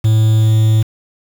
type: tone with quantisation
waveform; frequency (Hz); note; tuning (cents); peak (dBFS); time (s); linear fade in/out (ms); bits
triangle; 109.7; A2; -5; -6; 0.04-0.83; 10; 5
effects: none